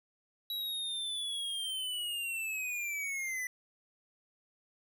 square linear sweep, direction down, 3900 to 1975.5 Hz, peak -35 dBFS, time 0.5-3.47 s, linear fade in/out 2 ms, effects none

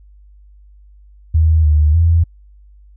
sine tone with pitch steps, 79.7 / 75.7 / 83.4 Hz, D#2 / D#2 / E2, +42 / -47 / +21 cents, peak -8 dBFS, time 1.34-2.24 s, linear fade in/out 10 ms, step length 300 ms, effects added 50 Hz sine -41 dBFS peak until 2.96 s

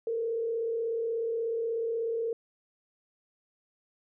sine tone with frequency modulation, 457.8 Hz, A#4, 31 cents flat, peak -28 dBFS, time 0.07-2.33 s, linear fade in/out 2 ms, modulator 36.5 Hz, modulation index 0.47, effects none

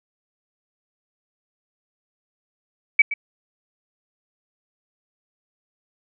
sine tone with echo, 2285 Hz, D7, 48 cents flat, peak -8 dBFS, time 2.99-3.02 s, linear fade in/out 5 ms, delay 120 ms, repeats 1, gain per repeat -14 dB, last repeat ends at 3.14 s, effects none

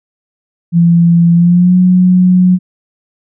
sine tone with pitch glide, 170 to 182.2 Hz, F3 to F#3, -46 to -26 cents, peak -4 dBFS, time 0.72-2.59 s, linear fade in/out 50 ms, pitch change +120 cents, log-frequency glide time 1.34-1.76 s, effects none

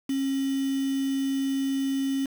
sine tone with quantisation, 271.3 Hz, C#4, 37 cents flat, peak -24 dBFS, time 0.09-2.26 s, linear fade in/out 5 ms, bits 6, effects none

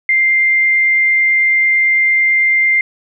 sine tone, 2097 Hz, C7, 3 cents sharp, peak -9 dBFS, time 0.09-2.81 s, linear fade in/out 2 ms, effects none

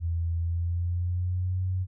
sine tone with pitch glide, 83.9 to 92.56 Hz, E2 to F#2, +31 to +1 cents, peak -25 dBFS, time 0-1.87 s, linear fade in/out 50 ms, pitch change +170 cents, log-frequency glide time 0.4-1.63 s, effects none

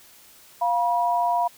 sine tone pair together, 700 / 966.2 Hz, F5 / B5, +4 / -38 cents, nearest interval tritone, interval 558 cents, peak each -22 dBFS, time 0.61-1.48 s, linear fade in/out 10 ms, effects white hiss -51 dBFS RMS until 1.57 s

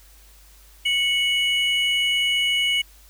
triangle tone pair together, 2217 / 2936 Hz, C#7 / F#7, 0 / -14 cents, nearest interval perfect fourth, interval 486 cents, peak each -21 / -19 dBFS, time 0.85-2.82 s, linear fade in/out 10 ms, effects added 50 Hz sine -49 dBFS peak until 3.09 s + white hiss -53 dBFS RMS until 3.09 s

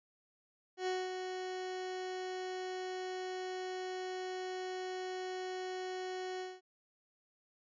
30% pulse tone with ADSR envelope, 370 Hz, F#4, in tune, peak -30 dBFS, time 0.77-6.61 s, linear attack 100 ms, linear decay 220 ms, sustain -6 dB, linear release 210 ms, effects resampled to 16000 Hz

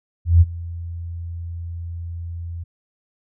sine tone with ADSR envelope, 84.9 Hz, F2, 48 cents flat, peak -6 dBFS, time 0.25-2.64 s, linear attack 160 ms, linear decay 35 ms, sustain -21 dB, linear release 12 ms, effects none

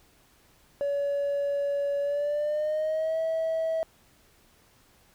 triangle tone with pitch glide, 567 to 647.6 Hz, C#5 to E5, +39 to -31 cents, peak -22 dBFS, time 0.81-3.83 s, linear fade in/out 0 ms, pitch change +230 cents, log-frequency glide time 2.01-3.19 s, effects tanh soft clip ceiling -21 dBFS + pink hiss -61 dBFS RMS until 5.14 s

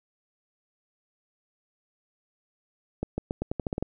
accelerating click train, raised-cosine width 2 ms, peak -15 dBFS, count 10, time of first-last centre 3.03-3.826 s, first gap 150 ms, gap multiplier 0.86, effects none

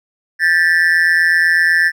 triangle tone with amplitude modulation, 1760 Hz, A6, in tune, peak -4 dBFS, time 0.39-1.92 s, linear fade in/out 50 ms, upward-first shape sine, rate 168 Hz, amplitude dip 95%, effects none

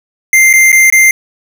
square tone with dropouts, 2093 Hz, C7, in tune, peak -4 dBFS, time 0.33-1.11 s, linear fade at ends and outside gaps 2 ms, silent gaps 0.53-0.536 / 0.719-0.727 / 0.901-0.924 s, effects none

